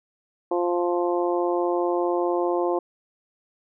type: harmonic tone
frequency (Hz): 175.2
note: F3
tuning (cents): +6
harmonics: 2 / 3 / 4 / 5 / 6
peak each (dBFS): -23 / -27 / -29 / -31 / -33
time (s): 0.51-2.79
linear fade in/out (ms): 5
effects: none